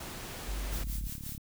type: noise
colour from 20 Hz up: pink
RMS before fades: -42 dBFS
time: 0-0.84 s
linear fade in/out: 5 ms
type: tone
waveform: sine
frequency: 48.41 Hz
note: G1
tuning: 21 cents flat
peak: -33 dBFS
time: 0.48-1.08 s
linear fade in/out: 10 ms
type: noise with tremolo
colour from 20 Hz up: blue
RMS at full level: -41 dBFS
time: 0.72-1.38 s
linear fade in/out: 2 ms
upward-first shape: sine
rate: 5.7 Hz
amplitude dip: 75%
type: click train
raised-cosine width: 5 ms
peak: -31 dBFS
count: 24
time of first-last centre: 0.73-1.378 s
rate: 35.5 Hz
effects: none